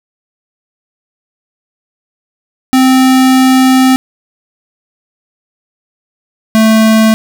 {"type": "tone pair in turn", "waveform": "square", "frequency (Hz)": [260.2, 220.4], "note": ["C4", "A3"], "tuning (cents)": [-9, 3], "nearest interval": "minor third", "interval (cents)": 288, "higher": "first", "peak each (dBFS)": -5, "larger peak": "neither", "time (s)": [[2.73, 3.96], [6.55, 7.14]], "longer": "first", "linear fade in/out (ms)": 0, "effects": []}